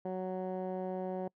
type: tone with low-pass filter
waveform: 15% pulse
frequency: 185.6 Hz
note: F#3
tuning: 6 cents sharp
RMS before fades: -37 dBFS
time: 0.05-1.28 s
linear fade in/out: 5 ms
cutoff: 730 Hz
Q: 1.4
effects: noise-tail reverb RT60 0.1 s tail -26 dB re dry